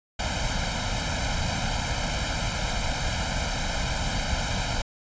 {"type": "noise with comb filter", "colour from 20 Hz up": "pink", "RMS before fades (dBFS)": -27, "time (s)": [0.19, 4.82], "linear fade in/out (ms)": 5, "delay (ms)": 1.3, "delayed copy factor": 0.9, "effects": ["resampled to 16000 Hz"]}